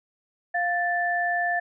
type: tone pair together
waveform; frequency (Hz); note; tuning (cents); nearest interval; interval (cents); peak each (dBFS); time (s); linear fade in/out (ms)
sine; 700 / 1761; F5 / A6; +4 / +1; octave + major third; 1597; -25; 0.54-1.6; 10
effects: none